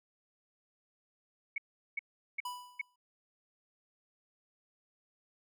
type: tone bursts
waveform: sine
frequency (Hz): 2219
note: C#7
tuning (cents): +1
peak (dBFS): -32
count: 4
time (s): 1.56-2.814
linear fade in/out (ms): 5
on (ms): 21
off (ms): 390
type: tone with exponential decay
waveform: square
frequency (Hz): 987.8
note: B5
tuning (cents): 0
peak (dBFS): -36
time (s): 2.45-2.96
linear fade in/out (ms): 5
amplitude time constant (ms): 110
effects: none